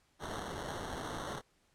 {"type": "noise with sample-and-hold", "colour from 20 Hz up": "white", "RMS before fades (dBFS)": -41, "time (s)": [0.19, 1.42], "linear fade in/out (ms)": 50, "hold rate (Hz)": 2450, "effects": ["pink hiss -72 dBFS RMS until 1.74 s", "low-pass 10000 Hz 12 dB/octave"]}